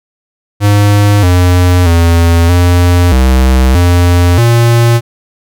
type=tone with pitch steps; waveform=square; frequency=102.6 / 89.5 / 84.4 / 88.2 / 64.6 / 87.9 / 117.5 Hz; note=G#2 / F2 / E2 / F2 / C2 / F2 / A#2; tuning=-21 / +43 / +41 / +18 / -21 / +12 / +14 cents; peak=-5 dBFS; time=0.6-5.01 s; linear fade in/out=50 ms; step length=630 ms; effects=none